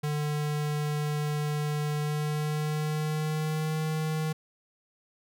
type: tone with pitch glide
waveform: square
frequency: 149.2 to 156.44 Hz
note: D3 to D#3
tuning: +28 to +10 cents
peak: -28 dBFS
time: 0.03-4.33 s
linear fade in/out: 10 ms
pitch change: +82 cents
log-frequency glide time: 1.97-3.77 s
effects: none